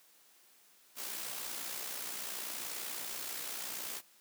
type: noise with amplitude modulation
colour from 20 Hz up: white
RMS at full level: -39 dBFS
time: 0.95-4.02 s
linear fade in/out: 50 ms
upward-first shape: sine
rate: 60.7 Hz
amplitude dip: 45%
effects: white hiss -64 dBFS RMS until 4.2 s + high-pass 200 Hz 12 dB/octave